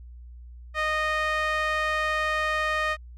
sawtooth tone with band-pass filter, 618 Hz, D#5, 12 cents flat, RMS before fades -26 dBFS, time 0.74-2.97 s, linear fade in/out 50 ms, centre 1700 Hz, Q 1.9, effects added 60 Hz sine -41 dBFS peak until 3.17 s

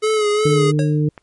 square tone with vibrato, 425.4 Hz, G#4, 42 cents sharp, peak -15 dBFS, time 0.02-0.72 s, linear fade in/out 20 ms, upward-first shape sine, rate 2.7 Hz, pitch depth 44 cents each way
harmonic tone, 150.5 Hz, D3, 43 cents sharp, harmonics 1 / 2 / 3, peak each -15 / -21 / -25 dBFS, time 0.45-1.09 s, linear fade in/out 5 ms
square tone with exponential decay, 546 Hz, C#5, 26 cents flat, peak -21 dBFS, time 0.79-1.02 s, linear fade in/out 1 ms, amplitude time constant 49 ms
click, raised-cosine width 0.5 ms, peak -20 dBFS, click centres 1.178 s
effects pink hiss -66 dBFS RMS until 1.22 s + MP3 48 kbps

